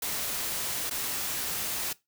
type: noise with dropouts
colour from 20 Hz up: white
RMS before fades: -32 dBFS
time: 0.02-1.93 s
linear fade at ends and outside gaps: 5 ms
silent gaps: 0.898-0.909 s
effects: noise-tail reverb RT60 0.2 s tail -20 dB re dry